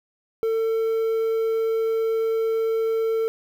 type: tone with quantisation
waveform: triangle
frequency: 448.5 Hz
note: A4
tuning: 33 cents sharp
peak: -18 dBFS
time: 0.43-3.28 s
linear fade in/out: 0 ms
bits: 8
effects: none